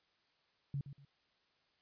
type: tone with echo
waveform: sine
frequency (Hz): 139.9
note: C#3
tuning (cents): +16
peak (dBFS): -35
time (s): 0.74-0.81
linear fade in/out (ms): 2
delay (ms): 120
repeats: 2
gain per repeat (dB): -11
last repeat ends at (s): 1.05
effects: white hiss -75 dBFS RMS until 1.81 s + resampled to 11025 Hz